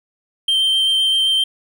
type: tone with vibrato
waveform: triangle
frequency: 3136 Hz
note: G7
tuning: in tune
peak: -12 dBFS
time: 0.48-1.44 s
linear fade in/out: 5 ms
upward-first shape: sine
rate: 7.7 Hz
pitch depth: 10 cents each way
effects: none